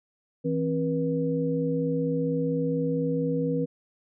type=tone cluster; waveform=sine; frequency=162.4 / 266.7 / 482 Hz; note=E3 / C4 / B4; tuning=-26 / +33 / -42 cents; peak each=-28 dBFS; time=0.44-3.66 s; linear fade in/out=20 ms; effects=none